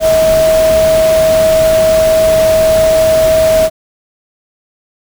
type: tone in noise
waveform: sine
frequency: 639 Hz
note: D#5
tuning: 46 cents sharp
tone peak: -6 dBFS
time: 0-3.7 s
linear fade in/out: 50 ms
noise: pink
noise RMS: -19 dBFS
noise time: 0-3.7 s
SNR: +10 dB
effects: none